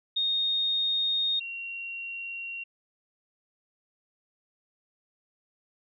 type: tone pair in turn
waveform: sine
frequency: 3700 / 2749 Hz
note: A#7 / F7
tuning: -14 / -28 cents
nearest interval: perfect fourth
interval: 514 cents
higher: first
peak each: -24 / -34 dBFS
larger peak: first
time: 0.16-1.4 / 1.4-2.64 s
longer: neither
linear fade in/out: 10 ms
effects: none